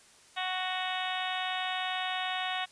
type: harmonic tone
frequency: 370.2 Hz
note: F#4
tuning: 1 cent sharp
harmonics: 2 / 3 / 4 / 5 / 6 / 7 / 8 / 9 / 10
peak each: -35 / -40 / -41 / -39 / -42 / -42 / -40 / -43 / -40 dBFS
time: 0.36-2.66 s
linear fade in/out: 20 ms
effects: white hiss -58 dBFS RMS until 2.71 s + resampled to 22050 Hz